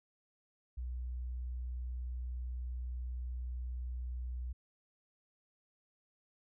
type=tone; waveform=sine; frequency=61.7 Hz; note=B1; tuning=1 cent flat; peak=-37 dBFS; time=0.77-4.53 s; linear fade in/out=10 ms; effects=none